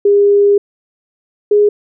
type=tone pair in turn; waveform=sine; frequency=405.4 / 414.4 Hz; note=G#4 / G#4; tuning=-42 / -4 cents; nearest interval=unison; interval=38 cents; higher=second; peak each=-6 dBFS; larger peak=neither; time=0.05-0.58 / 1.51-1.69 s; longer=first; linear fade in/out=5 ms; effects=none